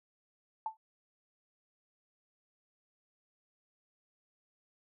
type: tone with exponential decay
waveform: sine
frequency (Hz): 880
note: A5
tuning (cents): 0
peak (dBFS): -29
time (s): 0.66-0.77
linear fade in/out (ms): 2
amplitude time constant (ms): 22
effects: none